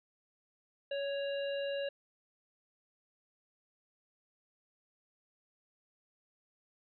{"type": "harmonic tone with a mistuned harmonic", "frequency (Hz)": 560, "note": "C#5", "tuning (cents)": 18, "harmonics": [1, 3, 5, 7], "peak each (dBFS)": [-34, -46, -45, -50], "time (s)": [0.91, 1.89], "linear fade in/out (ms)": 5, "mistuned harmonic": 3, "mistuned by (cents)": -21, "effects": []}